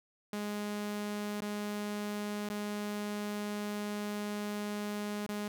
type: tone with dropouts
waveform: sawtooth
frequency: 207.5 Hz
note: G#3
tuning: 1 cent flat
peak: -31 dBFS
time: 0.33-5.48 s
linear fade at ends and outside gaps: 2 ms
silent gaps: 1.407-1.42 / 2.489-2.5 / 5.264-5.29 s
effects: none